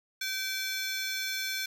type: ring-modulated tone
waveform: 20% pulse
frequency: 1931 Hz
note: B6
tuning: 39 cents flat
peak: -23 dBFS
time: 0.21-1.66 s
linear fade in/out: 5 ms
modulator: 385 Hz
effects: none